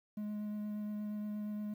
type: tone with vibrato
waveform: triangle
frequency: 209.8 Hz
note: G#3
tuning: 18 cents sharp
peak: -35 dBFS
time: 0.17-1.74 s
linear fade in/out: 5 ms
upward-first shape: triangle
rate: 8.5 Hz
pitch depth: 11 cents each way
effects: 11-bit